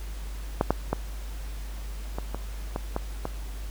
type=clicks; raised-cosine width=1 ms; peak=-7 / -7 / -10 / -17 / -18 / -15 / -13 / -15 dBFS; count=8; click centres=0.611 / 0.706 / 0.93 / 2.185 / 2.346 / 2.761 / 2.964 / 3.254 s; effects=added 50 Hz sine -33 dBFS peak until 3.7 s + pink hiss -47 dBFS RMS until 3.7 s